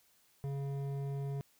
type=tone with hard clipping; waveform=triangle; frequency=139 Hz; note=C#3; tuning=5 cents sharp; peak=-37 dBFS; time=0.44-1.41 s; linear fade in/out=0 ms; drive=14 dB; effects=white hiss -69 dBFS RMS until 1.59 s